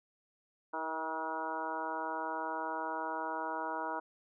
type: harmonic tone with a mistuned harmonic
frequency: 160 Hz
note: D#3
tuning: 49 cents sharp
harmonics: 2 / 3 / 4 / 5 / 6 / 7 / 8 / 9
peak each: -45 / -46 / -43 / -43 / -38 / -49 / -45 / -44 dBFS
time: 0.73-4 s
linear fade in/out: 10 ms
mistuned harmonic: 3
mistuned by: -19 cents
effects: none

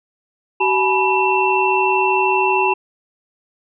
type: tone cluster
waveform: sine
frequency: 379.8 / 850 / 983 / 2695 Hz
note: F#4 / G#5 / B5 / E7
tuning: +45 / +40 / -8 / +38 cents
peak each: -19 dBFS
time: 0.6-2.74 s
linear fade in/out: 10 ms
effects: none

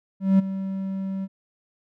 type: tone with ADSR envelope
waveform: triangle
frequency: 192.5 Hz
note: G3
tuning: 31 cents flat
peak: -10 dBFS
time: 0.2-1.28 s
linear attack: 190 ms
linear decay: 15 ms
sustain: -14 dB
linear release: 43 ms
effects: none

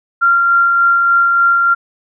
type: tone with tremolo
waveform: sine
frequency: 1383 Hz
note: F6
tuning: 17 cents flat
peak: -7 dBFS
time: 0.21-1.75 s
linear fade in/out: 20 ms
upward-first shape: sine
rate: 3.4 Hz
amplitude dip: 25%
effects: none

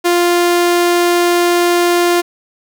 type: tone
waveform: sawtooth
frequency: 349.2 Hz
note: F4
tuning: in tune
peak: -6 dBFS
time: 0.04-2.22 s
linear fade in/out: 20 ms
effects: 8-bit

